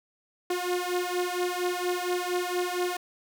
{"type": "beating tone pair", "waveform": "sawtooth", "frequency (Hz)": [355.9, 360.2], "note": ["F4", "F#4"], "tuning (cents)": [33, -46], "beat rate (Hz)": 4.3, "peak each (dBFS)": -26, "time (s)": [0.5, 2.97], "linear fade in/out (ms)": 5, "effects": []}